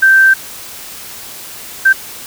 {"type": "tone bursts at uneven times", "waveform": "sine", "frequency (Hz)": 1562, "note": "G6", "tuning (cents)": -7, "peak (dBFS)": -4, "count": 2, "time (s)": [[0.02, 0.34], [1.85, 1.93]], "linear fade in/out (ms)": 10, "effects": ["white hiss -30 dBFS RMS until 2.26 s"]}